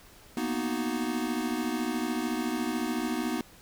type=chord; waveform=square; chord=B major seventh; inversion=third; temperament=equal; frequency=233.1 / 246.9 / 311.1 / 370 Hz; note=A#3 / B3 / D#4 / F#4; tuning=0 / 0 / 0 / 0 cents; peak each=-36 / -33 / -34 / -38 dBFS; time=0.37-3.41 s; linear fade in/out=2 ms; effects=pink hiss -54 dBFS RMS until 3.61 s